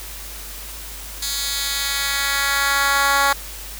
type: tone with high-pass filter sweep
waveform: 10% pulse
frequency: 279.1 Hz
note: C#4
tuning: 12 cents sharp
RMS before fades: -20 dBFS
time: 1.22-3.33 s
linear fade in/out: 5 ms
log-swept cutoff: 4500 to 910 Hz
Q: 1.1
effects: added 50 Hz sine -36 dBFS peak until 3.79 s + white hiss -35 dBFS RMS until 3.79 s